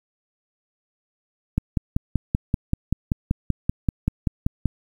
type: click train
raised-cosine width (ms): 5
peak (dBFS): -7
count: 17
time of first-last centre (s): 1.58-4.657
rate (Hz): 5.2
effects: 8-bit